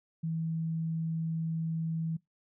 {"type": "tone", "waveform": "sine", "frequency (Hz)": 162.5, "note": "E3", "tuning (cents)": -24, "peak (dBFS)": -30, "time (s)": [0.23, 2.17], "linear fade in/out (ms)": 10, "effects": ["noise-tail reverb RT60 0.2 s tail -24 dB re dry"]}